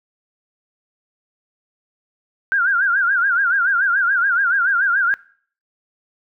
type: tone with vibrato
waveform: sine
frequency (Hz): 1500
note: F#6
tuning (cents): +23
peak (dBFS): -14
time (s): 2.52-5.14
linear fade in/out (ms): 0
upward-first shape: sine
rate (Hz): 7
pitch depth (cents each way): 150
effects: noise-tail reverb RT60 0.5 s tail -21 dB re dry